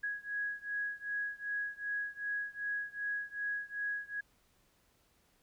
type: beating tone pair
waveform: sine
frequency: 1661.2 / 1663.8 Hz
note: G#6 / G#6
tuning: 0 / +3 cents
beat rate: 2.6 Hz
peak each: -38 / -39 dBFS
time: 0.03-4.21 s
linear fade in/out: 10 ms
effects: pink hiss -71 dBFS RMS until 5.42 s